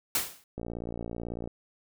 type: noise with exponential decay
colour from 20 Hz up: white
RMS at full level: -24 dBFS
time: 0.15-0.44 s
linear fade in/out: 2 ms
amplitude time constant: 61 ms
type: click train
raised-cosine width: 2 ms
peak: -23 dBFS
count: 53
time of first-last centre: 0.58-1.475 s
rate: 58.1 Hz
effects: none